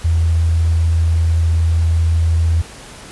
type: tone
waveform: sine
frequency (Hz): 82.41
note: E2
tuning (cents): 0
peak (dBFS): -11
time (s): 0.04-2.62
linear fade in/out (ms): 10
effects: pink hiss -36 dBFS RMS until 3.11 s + resampled to 24000 Hz